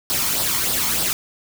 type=noise with flanger; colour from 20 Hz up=white; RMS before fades=-21 dBFS; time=0.1-1.13 s; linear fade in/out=0 ms; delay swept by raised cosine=0.21 to 0.95 ms; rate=3.3 Hz; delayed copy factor=+0.55; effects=none